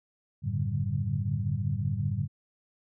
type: tone cluster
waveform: sine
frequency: 92.2 / 107.4 / 140.9 / 146.4 / 191 Hz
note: F#2 / A2 / C#3 / D3 / G3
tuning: -6 / -41 / +29 / -5 / -45 cents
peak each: -34 / -30 / -33 / -35 / -37 dBFS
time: 0.42-2.28 s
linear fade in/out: 50 ms
effects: none